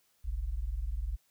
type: tone pair together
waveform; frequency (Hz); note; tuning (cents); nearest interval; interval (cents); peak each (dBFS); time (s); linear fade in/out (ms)
sine; 41.48 / 61.5; E1 / B1; +12 / -7; perfect fifth; 681; -33 / -33; 0.24-1.17; 20
effects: tanh soft clip ceiling -26 dBFS + white hiss -71 dBFS RMS until 1.3 s